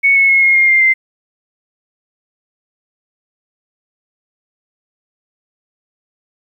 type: tone with pitch steps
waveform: sine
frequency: 2217 / 2194 / 2171 / 2149 / 2127 / 2105 / 2083 Hz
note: C#7 / C#7 / C#7 / C7 / C7 / C7 / C7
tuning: 0 / -18 / -37 / +46 / +28 / +10 / -8 cents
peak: -7 dBFS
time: 0.03-0.94 s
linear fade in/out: 20 ms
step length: 130 ms
effects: 8-bit